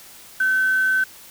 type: tone with quantisation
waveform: sine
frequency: 1529 Hz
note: G6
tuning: 44 cents flat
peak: -16 dBFS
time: 0.4-1.04 s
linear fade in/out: 5 ms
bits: 6
effects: white hiss -44 dBFS RMS until 1.3 s